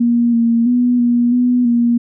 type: tone with pitch steps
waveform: sine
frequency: 237 / 232 / 245.2 / 240 / 246.7 / 237.1 Hz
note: A#3 / A#3 / B3 / B3 / B3 / A#3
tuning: +29 / -8 / -12 / -49 / -2 / +30 cents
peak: -10 dBFS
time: 0-1.98 s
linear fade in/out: 10 ms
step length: 330 ms
effects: none